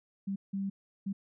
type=tone bursts at uneven times; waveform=sine; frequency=196 Hz; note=G3; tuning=in tune; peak=-31 dBFS; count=3; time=0.27-0.36 / 0.53-0.7 / 1.06-1.13 s; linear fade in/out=10 ms; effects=none